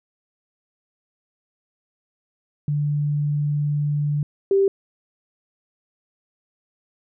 sine tone pair in turn, 146.83 / 392 Hz, D3 / G4, 0 / 0 cents, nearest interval octave + perfect fourth, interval 1700 cents, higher second, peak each -19 / -14 dBFS, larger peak second, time 2.68-4.23 / 4.51-4.68 s, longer first, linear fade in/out 2 ms, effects none

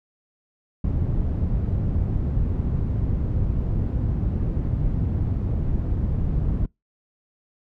white low-pass noise, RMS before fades -23 dBFS, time 0.84-6.66 s, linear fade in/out 5 ms, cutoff 110 Hz, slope 12 dB/octave, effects noise-tail reverb RT60 0.2 s tail -26 dB re dry

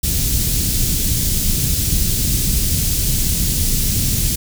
pink band-stop noise, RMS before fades -17 dBFS, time 0.03-4.36 s, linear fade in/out 10 ms, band 170 to 5400 Hz, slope 12 dB/octave, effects none

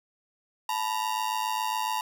45% pulse ring-modulated tone, 933 Hz, A#5, 1 cent sharp, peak -24 dBFS, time 0.69-2.01 s, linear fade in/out 2 ms, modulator 53.6 Hz, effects none

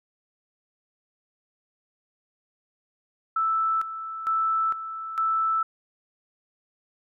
sine tone with tremolo, 1318.5 Hz, E6, in tune, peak -21 dBFS, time 3.36-5.63 s, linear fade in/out 5 ms, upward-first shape square, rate 1.1 Hz, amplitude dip 70%, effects none

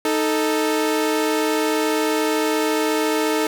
sawtooth tone pair together, 311.4 / 440 Hz, D#4 / A4, +2 / 0 cents, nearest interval tritone, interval 598 cents, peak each -17 dBFS, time 0.05-3.47 s, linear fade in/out 2 ms, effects none

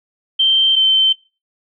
sine tone pair in turn, 3132 / 3096 Hz, G7 / G7, -2 / -22 cents, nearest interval unison, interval 20 cents, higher first, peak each -10 / -9 dBFS, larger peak second, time 0.39-0.76 / 0.76-1.13 s, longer neither, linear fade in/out 10 ms, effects noise-tail reverb RT60 0.3 s tail -20 dB re dry

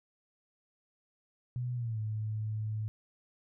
sine tone with pitch glide, 123.47 to 108.11 Hz, B2 to A2, 0 to -30 cents, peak -32 dBFS, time 1.56-2.88 s, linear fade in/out 0 ms, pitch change -230 cents, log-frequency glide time 1.75-1.99 s, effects none

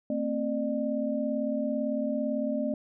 sine tone cluster, 227.2 / 265.1 / 600 Hz, A#3 / C4 / D5, -44 / +23 / +37 cents, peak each -31 dBFS, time 0.1-2.74 s, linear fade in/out 2 ms, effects none

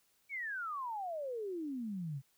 sine exponential sweep, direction down, 2306 to 129.9 Hz, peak -37 dBFS, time 0.29-2.22 s, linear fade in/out 50 ms, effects white hiss -73 dBFS RMS until 2.37 s

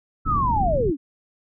pink low-pass noise, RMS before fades -25 dBFS, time 0.25-0.92 s, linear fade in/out 20 ms, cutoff 260 Hz, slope 24 dB/octave
sine linear sweep, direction down, 1332 to 251.6 Hz, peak -19 dBFS, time 0.25-0.97 s, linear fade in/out 50 ms
effects none

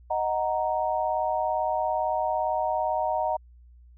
sine chord, D# minor, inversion none, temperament equal, 622.3 / 740 / 932.3 Hz, D#5 / F#5 / A#5, 0 / 0 / 0 cents, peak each -28 dBFS, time 0.1-3.37 s, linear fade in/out 10 ms, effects added 60 Hz sine -49 dBFS peak until 3.97 s

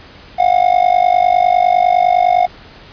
triangle tone with amplitude modulation, 720 Hz, F#5, 47 cents flat, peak -3 dBFS, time 0.38-2.47 s, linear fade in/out 20 ms, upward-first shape sine, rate 49.9 Hz, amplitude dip 90%, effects pink hiss -39 dBFS RMS until 2.92 s + resampled to 11025 Hz

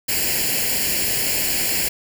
white noise with comb filter, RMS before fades -21 dBFS, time 0.08-1.89 s, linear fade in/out 10 ms, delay 0.41 ms, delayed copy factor +0.8, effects none

